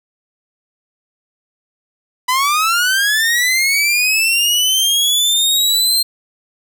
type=linear sweep; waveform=sawtooth; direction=up; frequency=987.8 to 4185 Hz; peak=-9 dBFS; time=2.28-6.03 s; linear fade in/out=10 ms; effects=none